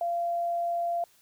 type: tone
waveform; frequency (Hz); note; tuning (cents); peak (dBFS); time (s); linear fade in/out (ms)
sine; 688; F5; -26; -26; 0.01-1.04; 2
effects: white hiss -62 dBFS RMS until 1.21 s